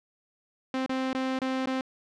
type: tone with dropouts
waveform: sawtooth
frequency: 261.6 Hz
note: C4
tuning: in tune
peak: -23 dBFS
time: 0.74-1.81 s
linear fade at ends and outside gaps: 2 ms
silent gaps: 0.862-0.894 / 1.131-1.148 / 1.389-1.417 / 1.659-1.671 s
effects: low-pass 4000 Hz 12 dB/octave